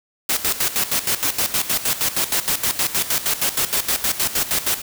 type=noise with tremolo; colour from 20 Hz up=white; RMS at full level=-19 dBFS; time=0.29-4.82 s; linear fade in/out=5 ms; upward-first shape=square; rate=6.4 Hz; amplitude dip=75%; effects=none